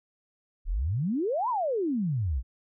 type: exponential two-way sweep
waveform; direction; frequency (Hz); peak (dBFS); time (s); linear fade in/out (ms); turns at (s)
sine; up then down; 33.14 to 1046.5 to 54.8; -25; 0.65-2.43; 50; 1.49
effects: none